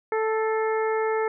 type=harmonic tone with a mistuned harmonic; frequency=440 Hz; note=A4; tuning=in tune; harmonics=1 / 2 / 3 / 4 / 5; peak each=-23 / -29 / -33 / -35 / -37 dBFS; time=0.12-1.28 s; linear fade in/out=2 ms; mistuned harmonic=5; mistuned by=-42 cents; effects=none